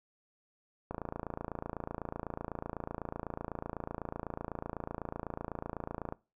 click train, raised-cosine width 1 ms, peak -23 dBFS, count 147, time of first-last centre 0.91-6.124 s, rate 28 Hz, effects noise-tail reverb RT60 0.3 s tail -21 dB re dry

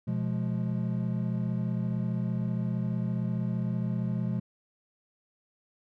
triangle chord, F diminished, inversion second, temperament equal with one note detuned, 123.47 / 174.61 / 209.8 Hz, Cb3 / F3 / Ab3, 0 / 0 / +18 cents, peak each -29 / -30 / -31 dBFS, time 0.07-4.4 s, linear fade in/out 10 ms, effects none

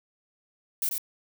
violet noise with echo, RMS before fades -27 dBFS, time 0.82-0.89 s, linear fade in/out 2 ms, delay 91 ms, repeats 1, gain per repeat -4 dB, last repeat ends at 0.981 s, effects none

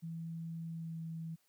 sine tone with pitch glide, 164.81 to 163.11 Hz, E3 to E3, 0 to -18 cents, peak -39 dBFS, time 0.02-1.36 s, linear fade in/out 20 ms, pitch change -18 cents, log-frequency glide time 0.69-1 s, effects white hiss -75 dBFS RMS until 1.48 s + high-pass 100 Hz 12 dB/octave

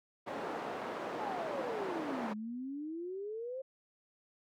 white band-pass noise, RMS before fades -40 dBFS, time 0.26-2.34 s, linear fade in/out 20 ms, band 270 to 820 Hz, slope 12 dB/octave
sine exponential two-way sweep, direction down then up, 898 to 207.7 to 538 Hz, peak -38 dBFS, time 1.19-3.62 s, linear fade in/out 10 ms, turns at 2.33 s
effects none

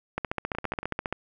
two click trains, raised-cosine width 0.5 ms, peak -13 / -20 dBFS, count 15 / 5, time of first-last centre 0.18-1.126 / 0.55-0.924 s, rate 14.8 / 10.7 Hz, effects none

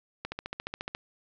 click train, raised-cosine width 0.3 ms, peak -18 dBFS, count 11, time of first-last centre 0.25-0.949 s, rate 14.3 Hz, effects resampled to 16000 Hz + 8-bit

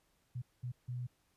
sine tone bursts at uneven times, 123.47 Hz, B2, in tune, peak -37 dBFS, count 3, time 0.35-0.42 / 0.63-0.72 / 0.88-1.07 s, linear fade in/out 10 ms, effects pink hiss -75 dBFS RMS until 1.36 s + resampled to 32000 Hz

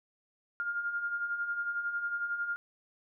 sine beating tone pair, 1400 / 1411 Hz, F6 / F6, +4 / +17 cents, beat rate 11 Hz, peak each -40 / -32 dBFS, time 0.6-2.56 s, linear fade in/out 0 ms, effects none

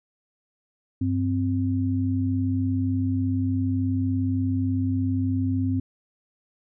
sine tone pair together, 98 / 261.4 Hz, G2 / C4, 0 / -1 cents, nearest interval octave + perfect fourth, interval 1699 cents, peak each -24 dBFS, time 1.01-5.8 s, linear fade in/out 5 ms, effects none

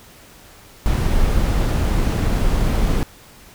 brown noise, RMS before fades -17 dBFS, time 0.86-3.03 s, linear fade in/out 0 ms, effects pink hiss -45 dBFS RMS until 3.54 s

